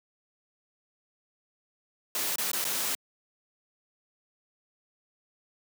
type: noise with dropouts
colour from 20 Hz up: white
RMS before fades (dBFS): -30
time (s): 2.15-2.95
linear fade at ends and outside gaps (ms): 1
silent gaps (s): 2.358-2.383 / 2.515-2.532 / 2.643-2.651
effects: high-pass 200 Hz 12 dB/octave